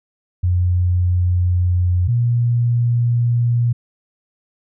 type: tone pair in turn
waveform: sine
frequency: 89.4 / 119.33 Hz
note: F2 / A#2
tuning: +41 / +41 cents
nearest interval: perfect fourth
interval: 500 cents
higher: second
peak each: -13 dBFS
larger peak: neither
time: 0.43-2.08 / 2.08-3.73 s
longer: neither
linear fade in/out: 10 ms
effects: none